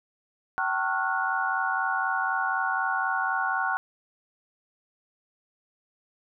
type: tone cluster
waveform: sine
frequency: 768 / 899 / 1097 / 1377 / 1461 Hz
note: G5 / A5 / C#6 / F6 / F#6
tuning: -36 / +37 / -18 / -25 / -22 cents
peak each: -30 / -33 / -31 / -33 / -28 dBFS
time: 0.58-3.77 s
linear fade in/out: 0 ms
effects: none